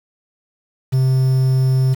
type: tone with quantisation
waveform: triangle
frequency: 130.81 Hz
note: C3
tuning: in tune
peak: -10 dBFS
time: 0.92-1.95 s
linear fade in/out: 20 ms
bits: 6
effects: none